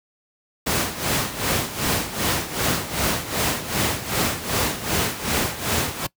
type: noise with tremolo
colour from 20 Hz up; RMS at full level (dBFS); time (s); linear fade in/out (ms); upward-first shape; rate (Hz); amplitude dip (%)
pink; -20; 0.66-6.07; 10; sine; 2.6; 75
effects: noise-tail reverb RT60 0.1 s tail -22 dB re dry + high-pass 80 Hz 12 dB/octave